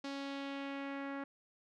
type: tone with low-pass filter sweep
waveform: sawtooth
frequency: 277.2 Hz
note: C#4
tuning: in tune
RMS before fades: -42 dBFS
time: 0.04-1.24 s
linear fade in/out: 5 ms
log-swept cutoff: 4800 to 1700 Hz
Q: 1.7
effects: none